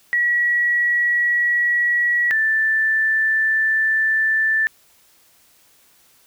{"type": "tone pair in turn", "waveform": "sine", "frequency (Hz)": [1924, 1765.1], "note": ["B6", "A6"], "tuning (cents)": [-46, 5], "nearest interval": "minor second", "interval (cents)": 149, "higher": "first", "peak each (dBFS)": [-15, -15], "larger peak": "neither", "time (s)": [[0.13, 2.31], [2.31, 4.67]], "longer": "second", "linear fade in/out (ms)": 0, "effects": ["white hiss -55 dBFS RMS until 6.26 s"]}